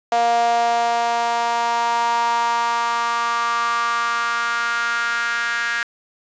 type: tone with high-pass filter sweep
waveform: sawtooth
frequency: 234.7 Hz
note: A#3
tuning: 12 cents sharp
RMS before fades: -20 dBFS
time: 0.12-5.83 s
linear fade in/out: 0 ms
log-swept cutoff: 680 to 1600 Hz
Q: 5.3
effects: resampled to 16000 Hz + 7-bit